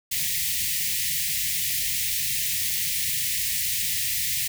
white band-stop noise, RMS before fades -26 dBFS, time 0.11-4.48 s, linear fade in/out 10 ms, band 180 to 1800 Hz, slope 96 dB/octave, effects none

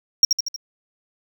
triangle tone with echo, 5588 Hz, F8, in tune, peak -7 dBFS, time 0.23-0.25 s, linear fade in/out 2 ms, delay 78 ms, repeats 4, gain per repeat -5 dB, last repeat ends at 0.562 s, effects none

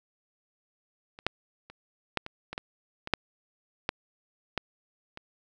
clicks, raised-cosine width 0.3 ms, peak -29 / -9 / -30 / -10 / -22 / -21 / -17 / -20 / -6 / -10 / -12 / -25 dBFS, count 12, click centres 1.189 / 1.266 / 1.7 / 2.173 / 2.264 / 2.53 / 2.579 / 3.074 / 3.137 / 3.891 / 4.577 / 5.174 s, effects none

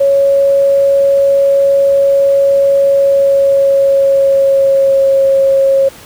sine tone with pitch glide, 554.4 to 543.6 Hz, C#5 to C#5, 0 to -34 cents, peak -6 dBFS, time 0-5.89 s, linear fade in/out 10 ms, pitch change -34 cents, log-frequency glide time 2.96-5.23 s, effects pink hiss -35 dBFS RMS until 6.05 s + high-pass 60 Hz 12 dB/octave

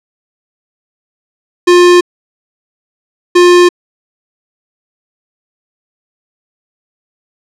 square tone pair in turn, 354.1 / 354.1 Hz, F4 / F4, +24 / +24 cents, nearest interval unison, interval 0 cents, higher neither, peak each -3 dBFS, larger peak neither, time 1.67-2.01 / 3.35-3.69 s, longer neither, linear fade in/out 10 ms, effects low-pass 7000 Hz 12 dB/octave

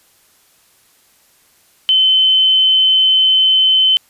sine tone, 3062 Hz, G7, 41 cents flat, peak -8 dBFS, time 1.89-3.97 s, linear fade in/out 0 ms, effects white hiss -53 dBFS RMS until 4.09 s + resampled to 32000 Hz

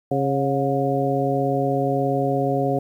harmonic tone with a mistuned harmonic, 136.8 Hz, C#3, 23 cents flat, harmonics 1 / 2 / 3 / 4 / 5, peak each -25 / -25 / -25 / -25 / -25 dBFS, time 0.11-2.79 s, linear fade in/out 5 ms, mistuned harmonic 5, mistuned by +78 cents, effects 9-bit

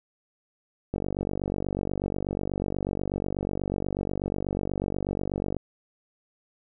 click train, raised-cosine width 2 ms, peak -15 dBFS, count 224, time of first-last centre 0.94-5.567 s, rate 48.2 Hz, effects none

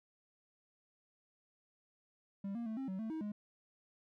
triangle tone with pitch steps, 197.5 / 234.7 / 220.4 / 267.4 / 189.1 / 222 / 317.5 / 208.2 Hz, G3 / A#3 / A3 / C4 / F#3 / A3 / D#4 / G#3, +13 / +12 / +3 / +38 / +38 / +16 / +35 / +5 cents, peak -36 dBFS, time 2.44-3.32 s, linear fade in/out 5 ms, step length 110 ms, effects none

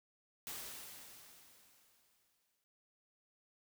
white noise with exponential decay, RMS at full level -44 dBFS, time 0.47-2.64 s, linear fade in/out 0 ms, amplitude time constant 470 ms, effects none

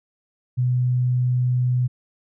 sine tone, 125 Hz, B2, 21 cents sharp, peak -17 dBFS, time 0.57-1.88 s, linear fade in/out 20 ms, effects none

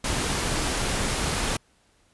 pink noise, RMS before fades -26 dBFS, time 0.04-1.57 s, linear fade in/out 5 ms, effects pink hiss -63 dBFS RMS until 2.13 s + resampled to 24000 Hz

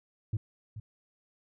sine tone with echo, 107.4 Hz, A2, 41 cents flat, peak -24 dBFS, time 0.33-0.37 s, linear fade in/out 5 ms, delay 430 ms, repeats 1, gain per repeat -14 dB, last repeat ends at 0.8 s, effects tanh soft clip ceiling -26 dBFS

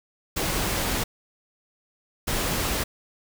pink noise bursts at uneven times, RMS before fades -26 dBFS, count 2, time 0.36-1.04 / 2.27-2.84 s, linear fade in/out 10 ms, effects none

